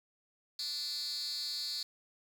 10% pulse tone with high-pass filter, 293.7 Hz, D4, in tune, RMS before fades -38 dBFS, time 0.59-1.83 s, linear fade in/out 2 ms, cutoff 4400 Hz, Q 7.4, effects 10-bit

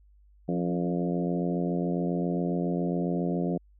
harmonic tone with a mistuned harmonic, 87.3 Hz, F2, in tune, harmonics 2 / 3 / 4 / 5 / 6 / 7 / 8, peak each -28 / -32 / -34 / -36 / -38 / -39 / -40 dBFS, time 0.48-3.58 s, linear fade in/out 10 ms, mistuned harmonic 3, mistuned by +40 cents, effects added 50 Hz sine -55 dBFS peak until 3.79 s

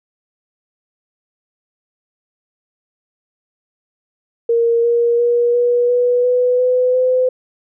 sine tone with pitch steps, 465.8 / 471.8 / 477.8 / 483.9 / 490.1 / 496.4 / 502.7 / 509.1 Hz, A#4 / A#4 / A#4 / B4 / B4 / B4 / B4 / C5, -1 / +21 / +43 / -35 / -13 / +9 / +31 / -47 cents, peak -11 dBFS, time 4.49-7.29 s, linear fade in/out 5 ms, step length 350 ms, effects none

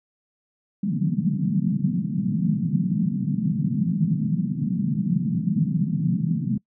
white band-pass noise, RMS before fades -23 dBFS, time 0.83-6.58 s, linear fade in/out 5 ms, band 140 to 220 Hz, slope 48 dB/octave, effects noise-tail reverb RT60 0.1 s tail -24 dB re dry

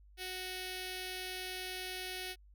5% pulse tone with notch filter, 370 Hz, F#4, in tune, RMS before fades -42 dBFS, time 0.17-2.36 s, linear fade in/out 50 ms, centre 1100 Hz, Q 1.3, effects added 50 Hz sine -57 dBFS peak until 2.54 s

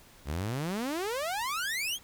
sawtooth exponential sweep, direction up, 65.8 to 3388 Hz, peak -27 dBFS, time 0.25-1.99 s, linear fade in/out 50 ms, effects pink hiss -56 dBFS RMS until 2.03 s

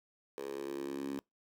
10% pulse tone with high-pass filter sweep, 69.3 Hz, C#2, in tune, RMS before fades -40 dBFS, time 0.38-1.19 s, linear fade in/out 0 ms, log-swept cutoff 450 to 260 Hz, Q 4.2, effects noise-tail reverb RT60 0.2 s tail -26 dB re dry

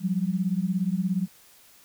sine beating tone pair, 177.1 / 194.1 Hz, F3 / G3, +24 / -17 cents, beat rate 17 Hz, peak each -26 dBFS, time 0-1.28 s, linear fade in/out 50 ms, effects white hiss -55 dBFS RMS until 1.84 s

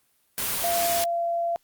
white noise, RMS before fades -27 dBFS, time 0.38-1.04 s, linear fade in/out 0 ms
sine tone with pitch glide, 689 to 682.7 Hz, F5 to F5, -24 to -40 cents, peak -23 dBFS, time 0.64-1.56 s, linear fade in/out 0 ms, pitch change -16 cents, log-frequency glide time 0.85-1.24 s
effects white hiss -67 dBFS RMS until 1.63 s + Opus 32 kbps

